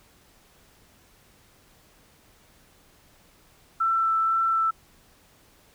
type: tone with vibrato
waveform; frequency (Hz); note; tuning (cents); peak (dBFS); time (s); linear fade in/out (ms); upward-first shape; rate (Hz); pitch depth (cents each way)
sine; 1332; E6; +18; -20; 3.8-4.71; 10; sine; 2; 10
effects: pink hiss -58 dBFS RMS until 5.74 s